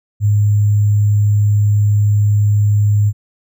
sine tone with sample-and-hold, 103.83 Hz, G#2, in tune, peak -9 dBFS, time 0.2-3.13 s, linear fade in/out 50 ms, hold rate 7350 Hz, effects none

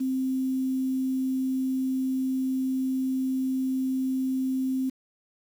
sine tone with quantisation, 261.6 Hz, C4, in tune, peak -24 dBFS, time 0-4.9 s, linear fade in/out 10 ms, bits 8, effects none

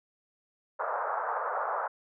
white band-pass noise, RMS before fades -32 dBFS, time 0.79-1.88 s, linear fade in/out 10 ms, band 500 to 1400 Hz, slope 48 dB/octave, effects none

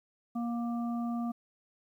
harmonic tone, 235.9 Hz, A#3, 21 cents sharp, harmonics 1 / 3 / 5, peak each -31 / -41 / -45 dBFS, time 0.35-1.32 s, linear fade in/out 10 ms, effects 11-bit

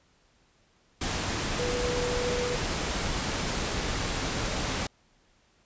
sine tone in noise, 489.7 Hz, B4, 15 cents flat, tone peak -29 dBFS, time 1.59-2.56 s, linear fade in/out 5 ms, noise pink, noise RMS -30 dBFS, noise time 1.01-4.87 s, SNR -2 dB, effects pink hiss -65 dBFS RMS until 5.65 s + resampled to 16000 Hz

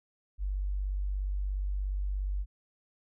sine tone, 48.5 Hz, G1, 18 cents flat, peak -29 dBFS, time 0.38-2.46 s, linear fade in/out 50 ms, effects none

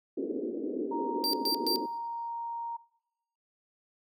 pink band-pass noise, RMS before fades -34 dBFS, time 0.17-1.86 s, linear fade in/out 5 ms, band 260 to 460 Hz, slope 48 dB/octave
sine tone, 932.3 Hz, A#5, in tune, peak -33 dBFS, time 0.91-2.77 s, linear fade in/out 10 ms
45% pulse tone bursts, 4699 Hz, D8, in tune, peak -27 dBFS, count 3, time 1.24-1.759 s, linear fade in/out 0 ms, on 93 ms, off 120 ms
effects noise-tail reverb RT60 0.9 s tail -21 dB re dry

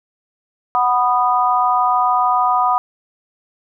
sine chord, B major, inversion second, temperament just, 740.8 / 987.8 / 1234.7 Hz, F#5 / B5 / D#6, +2 / 0 / -14 cents, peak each -17 dBFS, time 0.75-2.78 s, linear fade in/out 0 ms, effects none

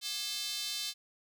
square tone with high-pass filter, 238.4 Hz, A#3, 39 cents sharp, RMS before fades -37 dBFS, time 0.01-0.94 s, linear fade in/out 50 ms, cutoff 3900 Hz, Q 2.5, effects none

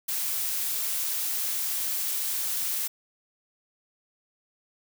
blue noise, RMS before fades -29 dBFS, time 0.08-2.88 s, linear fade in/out 10 ms, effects none

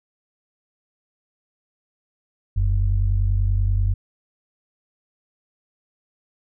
sine tone pair together, 44.83 / 95 Hz, F1 / F#2, +46 / +46 cents, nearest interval octave + minor second, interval 1300 cents, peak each -18 / -19 dBFS, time 2.56-3.94 s, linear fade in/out 10 ms, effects tanh soft clip ceiling -10 dBFS

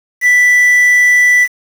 triangle tone with quantisation, 1975.5 Hz, B6, in tune, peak -4 dBFS, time 0.21-1.48 s, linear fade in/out 50 ms, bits 5, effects none

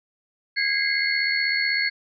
sine tone cluster, 1644 / 2061 / 2137 / 4385 Hz, G#6 / C7 / C7 / C#8, -18 / -27 / +36 / -20 cents, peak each -26 dBFS, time 0.56-1.9 s, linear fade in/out 20 ms, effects none

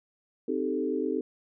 sine chord, A half-diminished seventh, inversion first, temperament equal, 261.6 / 311.1 / 392 / 440 Hz, C4 / Eb4 / G4 / A4, 0 / 0 / 0 / 0 cents, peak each -32 dBFS, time 0.48-1.21 s, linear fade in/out 5 ms, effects none

